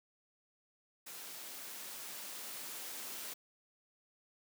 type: noise with level ramp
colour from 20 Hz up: white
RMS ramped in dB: -48 to -44 dBFS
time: 1.06-3.34 s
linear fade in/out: 10 ms
effects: high-pass 200 Hz 12 dB/octave